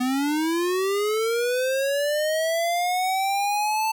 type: linear sweep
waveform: square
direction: up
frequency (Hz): 246.8 to 887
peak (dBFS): -22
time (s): 0-3.92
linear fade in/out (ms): 10
effects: none